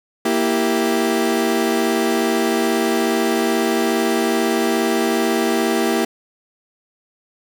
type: chord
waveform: 30% pulse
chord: E diminished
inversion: second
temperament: equal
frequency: 233.1 / 329.6 / 392 Hz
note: Bb3 / E4 / G4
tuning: 0 / 0 / 0 cents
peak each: -18 dBFS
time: 0.25-6.05 s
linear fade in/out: 5 ms
effects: none